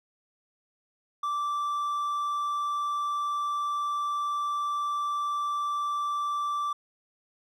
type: tone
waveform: triangle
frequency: 1169 Hz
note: D6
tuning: 8 cents flat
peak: -25 dBFS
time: 1.23-6.73 s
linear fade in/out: 5 ms
effects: none